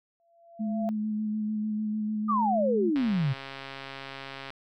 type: tone with exponential growth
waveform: sine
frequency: 678 Hz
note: E5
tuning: 49 cents sharp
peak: -28 dBFS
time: 0.2-0.89 s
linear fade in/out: 0 ms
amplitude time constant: 150 ms
type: tone with vibrato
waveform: sine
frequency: 213.8 Hz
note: A3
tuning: 49 cents flat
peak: -27 dBFS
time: 0.59-2.91 s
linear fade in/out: 20 ms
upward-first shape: square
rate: 6.7 Hz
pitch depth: 15 cents each way
type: exponential sweep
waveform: sine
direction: down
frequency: 1244.5 to 125.6 Hz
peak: -23 dBFS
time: 2.28-3.34 s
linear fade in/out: 20 ms
type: click train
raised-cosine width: 0.3 ms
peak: -23 dBFS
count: 211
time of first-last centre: 2.96-4.504 s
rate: 136 Hz
effects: none